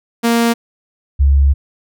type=tone pair in turn; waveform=sawtooth / sine; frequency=233.1 / 69.45 Hz; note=A#3 / C#2; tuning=0 / +4 cents; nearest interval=octave + major sixth; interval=2096 cents; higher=first; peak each=-7 dBFS; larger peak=neither; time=0.23-0.54 / 1.19-1.54 s; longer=second; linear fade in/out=20 ms; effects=none